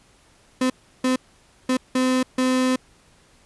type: tone bursts at uneven times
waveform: 35% pulse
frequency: 256.6 Hz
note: C4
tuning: 34 cents flat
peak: -16 dBFS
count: 5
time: 0.61-0.7 / 1.04-1.16 / 1.69-1.77 / 1.95-2.23 / 2.38-2.76 s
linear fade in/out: 5 ms
effects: pink hiss -56 dBFS RMS until 3.45 s + resampled to 24000 Hz